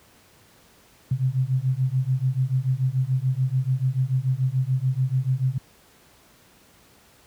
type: beating tone pair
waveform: sine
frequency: 126.9 / 133.8 Hz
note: B2 / C3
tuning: +47 / +39 cents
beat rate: 6.9 Hz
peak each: -23 / -23 dBFS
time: 1.11-5.58 s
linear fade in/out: 5 ms
effects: pink hiss -55 dBFS RMS until 7.26 s + high-pass 60 Hz 12 dB/octave